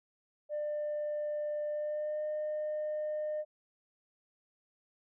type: tone with pitch glide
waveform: sine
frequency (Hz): 597 to 608.1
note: D5 to D#5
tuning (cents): +28 to -40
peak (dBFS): -31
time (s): 0.49-3.45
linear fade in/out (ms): 50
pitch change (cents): +32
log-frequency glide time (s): 1.69-2.24
effects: tanh soft clip ceiling -30 dBFS